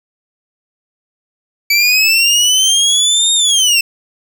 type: linear two-way sweep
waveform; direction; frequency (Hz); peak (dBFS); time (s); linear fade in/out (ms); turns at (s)
25% pulse; up then down; 2297 to 3711 to 2651; -5; 1.7-3.81; 5; 3.34
effects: none